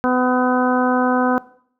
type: harmonic tone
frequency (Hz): 251.7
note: B3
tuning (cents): +33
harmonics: 1 / 2 / 3 / 4 / 5 / 6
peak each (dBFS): -18 / -21 / -23 / -24 / -25 / -26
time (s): 0.04-1.38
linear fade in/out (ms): 0
effects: noise-tail reverb RT60 0.6 s tail -19 dB re dry